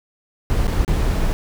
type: noise with dropouts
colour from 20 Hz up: brown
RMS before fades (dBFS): -18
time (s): 0.5-1.33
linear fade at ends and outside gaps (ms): 0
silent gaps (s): 0.67-0.679 / 0.848-0.879
effects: none